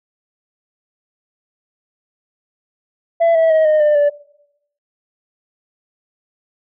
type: tone with pitch steps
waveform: sine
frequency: 670 / 651.3 / 633.1 / 615.5 / 598.3 / 581.6 Hz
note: E5 / E5 / D#5 / D#5 / D5 / D5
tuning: +28 / -21 / +30 / -19 / +32 / -17 cents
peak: -7 dBFS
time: 3.2-4.1 s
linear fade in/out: 20 ms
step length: 150 ms
effects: noise-tail reverb RT60 0.7 s tail -18 dB re dry + tanh soft clip ceiling -9 dBFS